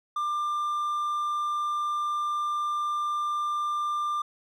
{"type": "tone", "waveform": "triangle", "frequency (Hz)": 1192, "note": "D6", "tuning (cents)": 25, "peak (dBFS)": -24, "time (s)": [0.16, 4.22], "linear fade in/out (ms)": 5, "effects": []}